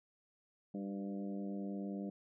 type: harmonic tone with a mistuned harmonic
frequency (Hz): 99.3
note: G2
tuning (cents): +23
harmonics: 2 / 3 / 4 / 5 / 6 / 7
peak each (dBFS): -40 / -45 / -51 / -52 / -53 / -57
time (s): 0.74-2.1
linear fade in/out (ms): 5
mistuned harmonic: 4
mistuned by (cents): -42
effects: none